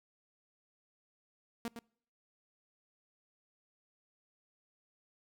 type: tone with echo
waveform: sawtooth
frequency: 233.1 Hz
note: A#3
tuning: in tune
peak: -32 dBFS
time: 1.65-1.68 s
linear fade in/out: 0 ms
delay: 110 ms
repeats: 1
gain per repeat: -7 dB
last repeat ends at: 1.79 s
effects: noise-tail reverb RT60 0.6 s tail -26 dB re dry